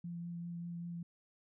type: tone with vibrato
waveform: sine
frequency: 171.5 Hz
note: F3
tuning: 31 cents flat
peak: -40 dBFS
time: 0.04-1.03 s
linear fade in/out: 5 ms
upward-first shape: triangle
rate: 5.1 Hz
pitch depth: 14 cents each way
effects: none